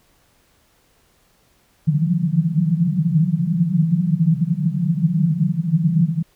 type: band-pass noise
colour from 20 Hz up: pink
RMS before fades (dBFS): -18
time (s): 1.87-6.23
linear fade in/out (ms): 5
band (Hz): 150 to 180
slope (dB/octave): 96
effects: pink hiss -59 dBFS RMS until 6.35 s